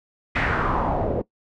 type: noise with low-pass filter sweep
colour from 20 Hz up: pink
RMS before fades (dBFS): -23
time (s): 0.35-1.22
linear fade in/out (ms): 10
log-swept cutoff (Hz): 2200 to 460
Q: 3
effects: noise-tail reverb RT60 0.1 s tail -19 dB re dry